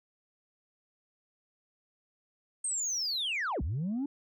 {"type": "linear two-way sweep", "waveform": "sine", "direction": "down then up", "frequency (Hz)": [8560, 56.3, 292], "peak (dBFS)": -28, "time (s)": [2.64, 4.06], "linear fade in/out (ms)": 5, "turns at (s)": 3.62, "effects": ["tanh soft clip ceiling -28 dBFS"]}